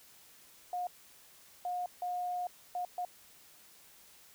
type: tone bursts at uneven times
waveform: sine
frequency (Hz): 717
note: F5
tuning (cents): +45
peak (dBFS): -33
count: 5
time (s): 0.73-0.87 / 1.65-1.86 / 2.02-2.47 / 2.75-2.85 / 2.98-3.05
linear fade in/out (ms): 2
effects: white hiss -59 dBFS RMS until 4.34 s